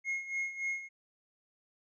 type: tone with tremolo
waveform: triangle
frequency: 2156 Hz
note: C#7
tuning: 49 cents flat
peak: -29 dBFS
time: 0.04-0.89 s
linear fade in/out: 50 ms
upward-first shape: sine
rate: 3.5 Hz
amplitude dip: 75%
effects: resampled to 16000 Hz